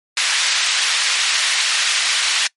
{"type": "band-pass noise", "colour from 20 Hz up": "white", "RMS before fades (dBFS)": -18, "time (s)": [0.17, 2.47], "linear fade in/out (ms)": 2, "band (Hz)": [1600, 4500], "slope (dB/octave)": 12, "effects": ["noise-tail reverb RT60 0.1 s tail -22 dB re dry", "MP3 48 kbps"]}